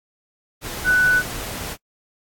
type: tone in noise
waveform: sine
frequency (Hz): 1489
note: F#6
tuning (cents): +11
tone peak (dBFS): -13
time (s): 0.84-1.23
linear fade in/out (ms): 50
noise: pink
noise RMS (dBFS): -30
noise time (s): 0.61-1.77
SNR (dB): +14
effects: noise-tail reverb RT60 0.1 s tail -26 dB re dry + AAC 64 kbps